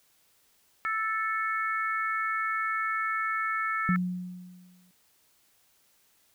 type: harmonic tone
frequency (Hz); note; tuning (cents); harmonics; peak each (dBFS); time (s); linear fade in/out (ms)
440; A4; 0; 3 / 4 / 5; -29 / -32 / -35; 0.85-3.96; 0
type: tone with exponential decay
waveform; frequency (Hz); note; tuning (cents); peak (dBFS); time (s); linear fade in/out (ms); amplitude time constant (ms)
sine; 180.6; F#3; -42; -21; 3.89-4.91; 0; 220
effects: white hiss -66 dBFS RMS until 6.34 s